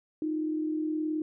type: tone pair together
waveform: sine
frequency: 310 / 349.2 Hz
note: D#4 / F4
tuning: -6 / 0 cents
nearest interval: major second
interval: 206 cents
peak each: -28 / -38 dBFS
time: 0.22-1.22 s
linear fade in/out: 2 ms
effects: none